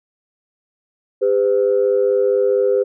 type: tone pair together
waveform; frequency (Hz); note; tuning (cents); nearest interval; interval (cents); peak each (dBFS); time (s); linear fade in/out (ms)
sine; 401.6 / 506; G4 / B4; +42 / +42; major third; 400; -15; 1.21-2.84; 20
effects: tanh soft clip ceiling -6 dBFS